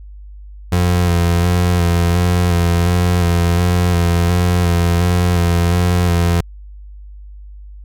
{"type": "tone with vibrato", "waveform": "30% pulse", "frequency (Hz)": 87.31, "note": "F2", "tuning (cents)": 0, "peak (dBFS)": -9, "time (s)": [0.72, 6.41], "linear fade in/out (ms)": 5, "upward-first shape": "square", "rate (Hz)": 1.4, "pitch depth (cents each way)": 27, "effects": ["added 50 Hz sine -32 dBFS peak until 7.84 s"]}